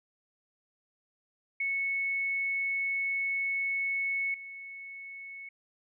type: tone with level steps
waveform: sine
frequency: 2206 Hz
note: C#7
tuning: 9 cents flat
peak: -28 / -41 dBFS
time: 1.6-5.49 s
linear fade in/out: 5 ms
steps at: 4.34 s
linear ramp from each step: 2 ms
effects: none